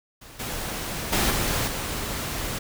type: noise with level steps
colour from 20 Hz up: pink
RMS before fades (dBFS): -45 / -31 / -22 / -25 / -30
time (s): 0.21-2.59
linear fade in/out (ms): 10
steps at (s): 0.39 / 1.12 / 1.3 / 1.67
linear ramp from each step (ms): 10
effects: none